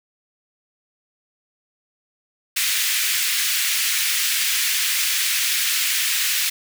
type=high-pass noise; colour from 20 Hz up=pink; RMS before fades=-21 dBFS; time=2.56-6.5 s; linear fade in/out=10 ms; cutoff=1900 Hz; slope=24 dB/octave; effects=none